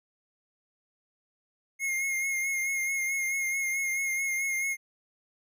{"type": "tone with vibrato", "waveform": "square", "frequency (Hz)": 2146, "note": "C7", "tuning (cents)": 43, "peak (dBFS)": -28, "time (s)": [1.79, 4.77], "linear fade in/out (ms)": 50, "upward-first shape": "sine", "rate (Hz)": 4.6, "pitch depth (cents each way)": 31, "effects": []}